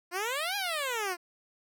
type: exponential two-way sweep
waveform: 10% pulse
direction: up then down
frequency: 339.4 to 830.6 to 339.4 Hz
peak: -22 dBFS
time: 0.11-1.17 s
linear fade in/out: 50 ms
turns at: 0.56 s
effects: none